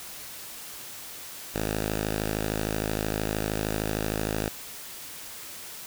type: tone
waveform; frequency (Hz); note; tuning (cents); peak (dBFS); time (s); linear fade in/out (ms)
5% pulse; 53.1; G#1; +39; -16; 1.54-4.49; 10
effects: white hiss -41 dBFS RMS until 5.86 s